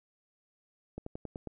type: slowing click train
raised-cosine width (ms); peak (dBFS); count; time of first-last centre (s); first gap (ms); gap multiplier
2; -26; 6; 0.98-1.473; 84; 1.08
effects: none